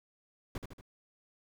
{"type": "noise with echo", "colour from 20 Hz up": "brown", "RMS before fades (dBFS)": -37, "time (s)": [0.55, 0.58], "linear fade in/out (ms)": 2, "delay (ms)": 77, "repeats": 3, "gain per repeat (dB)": -5, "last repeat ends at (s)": 0.811, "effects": []}